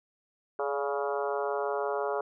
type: harmonic tone with a mistuned harmonic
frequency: 140 Hz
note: C#3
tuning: 18 cents sharp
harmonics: 3 / 4 / 5 / 6 / 7 / 8 / 9 / 10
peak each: -32 / -34 / -36 / -38 / -39 / -40 / -41 / -42 dBFS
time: 0.59-2.21 s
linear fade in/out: 2 ms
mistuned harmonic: 4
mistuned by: +43 cents
effects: none